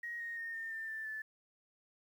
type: tone with pitch steps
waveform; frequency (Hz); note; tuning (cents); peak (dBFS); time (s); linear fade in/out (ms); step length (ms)
sine; 1886 / 1862.2 / 1838.7 / 1815.5 / 1792.5 / 1769.9 / 1747.5; A#6 / A#6 / A#6 / A#6 / A6 / A6 / A6; +20 / -2 / -24 / -46 / +32 / +10 / -12; -39; 0.03-1.22; 5; 170
effects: 11-bit